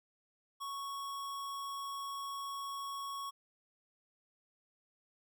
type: tone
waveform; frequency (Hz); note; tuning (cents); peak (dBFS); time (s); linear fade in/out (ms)
square; 1108.7; C#6; 0; -40; 0.6-3.31; 20
effects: none